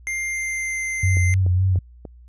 square tone with pitch glide, 2100 to 2082 Hz, C7 to C7, +6 to -9 cents, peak -24 dBFS, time 0.07-1.34 s, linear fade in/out 0 ms, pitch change -15 cents, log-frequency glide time 0.3-0.81 s
sine tone with vibrato, 92.5 Hz, F#2, in tune, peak -15 dBFS, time 1.03-1.79 s, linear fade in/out 5 ms, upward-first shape sine, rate 3.6 Hz, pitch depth 49 cents each way
click train, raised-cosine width 2 ms, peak -21 dBFS, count 4, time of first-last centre 1.17-2.052 s, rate 3.4 Hz
effects added 60 Hz sine -43 dBFS peak until 2.28 s + resampled to 24000 Hz

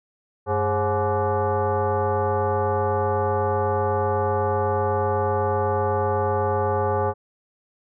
sine tone with frequency modulation, 220 Hz, A3, in tune, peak -19 dBFS, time 0.46-7.14 s, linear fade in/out 50 ms, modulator 316 Hz, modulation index 2.7, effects none

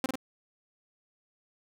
sawtooth tone with echo, 261.9 Hz, C4, 2 cents sharp, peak -22 dBFS, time 0.04-0.06 s, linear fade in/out 2 ms, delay 48 ms, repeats 2, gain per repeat -3 dB, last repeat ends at 0.156 s, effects none

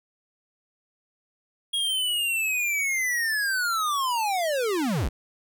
square linear sweep, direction down, 3299 to 34.72 Hz, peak -24 dBFS, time 1.73-5.09 s, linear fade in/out 10 ms, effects none

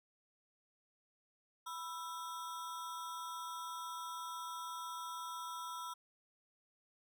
square ring-modulated tone, 1159 Hz, D6, 23 cents flat, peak -40 dBFS, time 1.66-5.94 s, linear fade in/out 10 ms, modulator 173 Hz, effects none

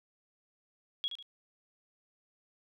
sine tone with echo, 3322 Hz, G#7, in tune, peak -30 dBFS, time 1.04-1.08 s, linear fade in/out 0 ms, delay 73 ms, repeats 2, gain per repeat -8 dB, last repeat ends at 1.226 s, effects none

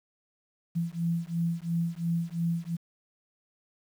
sine beating tone pair, 167 / 169.9 Hz, E3 / F3, +23 / -47 cents, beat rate 2.9 Hz, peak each -30 dBFS, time 0.75-2.77 s, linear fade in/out 20 ms, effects 9-bit

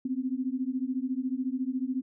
sine beating tone pair, 251.7 / 265.7 Hz, B3 / C4, +33 / +27 cents, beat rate 14 Hz, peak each -31 dBFS, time 0.05-2.02 s, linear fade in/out 5 ms, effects none

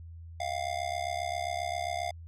square tone with amplitude modulation, 702 Hz, F5, 9 cents sharp, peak -28 dBFS, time 0.4-2.11 s, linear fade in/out 5 ms, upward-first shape sine, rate 67.5 Hz, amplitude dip 90%, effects added 83 Hz sine -43 dBFS peak until 2.27 s + low-pass 8000 Hz 12 dB/octave

